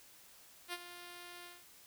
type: tone with ADSR envelope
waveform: 5% pulse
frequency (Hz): 351.3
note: F4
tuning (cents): +10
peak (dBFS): -26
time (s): 0.68-1.65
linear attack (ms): 51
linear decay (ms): 38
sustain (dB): -12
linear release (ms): 210
effects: white hiss -60 dBFS RMS until 1.86 s